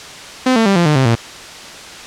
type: tone with pitch steps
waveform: sawtooth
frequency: 256.9 / 224.9 / 196.96 / 172.45 / 151 / 132.21 / 115.77 Hz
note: C4 / A3 / G3 / F3 / D3 / C3 / A#2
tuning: -32 / +38 / +8 / -22 / +48 / +18 / -11 cents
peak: -6 dBFS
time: 0.46-1.153 s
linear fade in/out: 5 ms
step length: 99 ms
effects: white hiss -32 dBFS RMS until 2.06 s + low-pass 6000 Hz 12 dB/octave